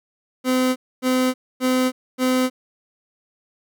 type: tone bursts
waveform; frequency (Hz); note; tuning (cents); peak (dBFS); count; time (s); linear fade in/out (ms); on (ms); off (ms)
30% pulse; 255.9; C4; -38; -14; 4; 0.44-2.5; 50; 320; 260
effects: none